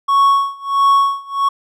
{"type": "tone with tremolo", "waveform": "triangle", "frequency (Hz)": 1108.7, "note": "C#6", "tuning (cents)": 0, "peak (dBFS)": -6, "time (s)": [0.08, 1.49], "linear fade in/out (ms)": 10, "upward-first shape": "sine", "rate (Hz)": 1.5, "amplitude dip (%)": 95, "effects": []}